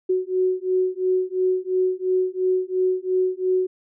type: beating tone pair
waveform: sine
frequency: 369.1 / 372 Hz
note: F#4 / F#4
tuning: -4 / +9 cents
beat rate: 2.9 Hz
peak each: -22 dBFS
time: 0.09-3.67 s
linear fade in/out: 10 ms
effects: none